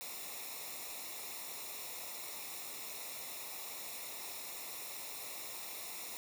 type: noise with comb filter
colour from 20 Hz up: white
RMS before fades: -45 dBFS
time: 0.01-6.17 s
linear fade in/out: 0 ms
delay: 0.64 ms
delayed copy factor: -0.75
effects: none